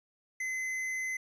sine tone with tanh clipping, 2044 Hz, C7, 41 cents flat, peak -34 dBFS, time 0.4-1.17 s, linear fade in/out 5 ms, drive 13 dB, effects resampled to 22050 Hz

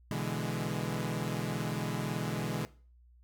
sawtooth chord, E dominant seventh, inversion second, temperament equal, 123.47 / 146.83 / 164.81 / 207.7 Hz, B2 / D3 / E3 / G#3, 0 / 0 / 0 / 0 cents, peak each -34 dBFS, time 0.11-2.65 s, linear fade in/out 0 ms, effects noise-tail reverb RT60 0.4 s tail -19 dB re dry + added 60 Hz sine -57 dBFS peak until 3.23 s

